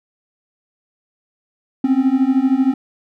triangle beating tone pair, 257 / 270 Hz, C4 / C#4, -31 / -45 cents, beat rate 13 Hz, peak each -14 / -13 dBFS, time 1.84-2.74 s, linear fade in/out 5 ms, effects none

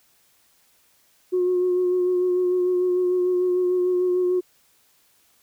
sine tone with vibrato, 361.8 Hz, F#4, 39 cents flat, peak -17 dBFS, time 1.32-4.41 s, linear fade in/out 20 ms, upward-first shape sine, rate 6.7 Hz, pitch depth 21 cents each way, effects tanh soft clip ceiling -14 dBFS + white hiss -61 dBFS RMS until 5.42 s

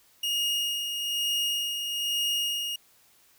40% pulse tone with tremolo, 2858 Hz, F7, 39 cents sharp, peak -24 dBFS, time 0.23-2.76 s, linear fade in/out 5 ms, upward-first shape sine, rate 1.1 Hz, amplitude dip 45%, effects white hiss -61 dBFS RMS until 3.38 s

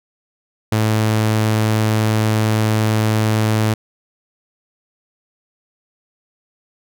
sawtooth tone, 108.9 Hz, A2, 17 cents flat, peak -10 dBFS, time 0.72-3.74 s, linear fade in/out 5 ms, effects none

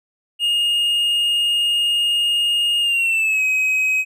triangle tone with pitch glide, 2846 to 2535 Hz, F7 to D#7, +32 to +32 cents, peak -14 dBFS, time 0.39-4.05 s, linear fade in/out 50 ms, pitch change -200 cents, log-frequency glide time 2.81-3.43 s, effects none

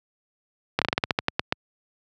slowing click train, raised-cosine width 0.3 ms, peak -4 dBFS, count 12, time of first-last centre 0.79-1.524 s, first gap 27 ms, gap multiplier 1.17, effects high-pass 80 Hz 12 dB/octave

